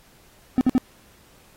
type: tone bursts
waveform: triangle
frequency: 255.2 Hz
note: C4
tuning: 43 cents flat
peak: -12 dBFS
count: 3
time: 0.58-0.78 s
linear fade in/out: 0 ms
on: 30 ms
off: 55 ms
effects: pink hiss -55 dBFS RMS until 1.56 s + AAC 48 kbps